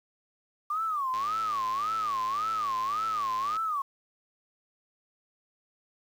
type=tone with vibrato; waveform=sine; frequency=1167 Hz; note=D6; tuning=11 cents flat; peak=-27 dBFS; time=0.7-3.82 s; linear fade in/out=5 ms; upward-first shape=sine; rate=1.8 Hz; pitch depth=220 cents each way
type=click train; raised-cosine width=0.2 ms; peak=-25 dBFS; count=263; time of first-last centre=1.14-3.566 s; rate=108 Hz
effects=9-bit